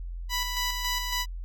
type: tone with tremolo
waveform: 10% pulse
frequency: 987.8 Hz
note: B5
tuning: in tune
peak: -18 dBFS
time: 0.29-1.26 s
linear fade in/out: 50 ms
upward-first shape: square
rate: 3.6 Hz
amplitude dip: 40%
effects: added 43 Hz sine -33 dBFS peak until 1.44 s